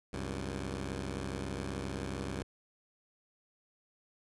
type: tone pair together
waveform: 10% pulse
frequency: 67.32 / 95.2 Hz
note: C2 / F#2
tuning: +50 / +50 cents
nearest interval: tritone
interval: 600 cents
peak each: -30 / -32 dBFS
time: 0.13-2.43 s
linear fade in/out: 5 ms
effects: resampled to 24000 Hz